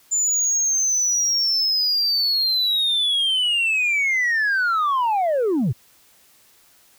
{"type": "linear sweep", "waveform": "sine", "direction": "down", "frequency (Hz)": [7120, 96], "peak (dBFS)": -15, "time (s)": [0.11, 5.73], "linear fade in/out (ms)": 20, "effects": ["tanh soft clip ceiling -16 dBFS", "white hiss -55 dBFS RMS until 6.98 s"]}